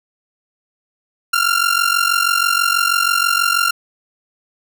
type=ring-modulated tone; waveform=sawtooth; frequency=1387 Hz; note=F6; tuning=12 cents flat; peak=-7 dBFS; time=1.33-3.71 s; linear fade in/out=5 ms; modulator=23.1 Hz; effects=none